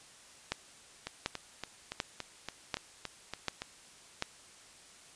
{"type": "two click trains", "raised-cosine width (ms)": 0.2, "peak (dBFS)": [-14, -20], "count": [6, 10], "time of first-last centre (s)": [[0.52, 4.224], [1.07, 3.62]], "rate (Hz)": [1.35, 3.53], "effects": ["white hiss -56 dBFS RMS until 5.15 s", "resampled to 22050 Hz"]}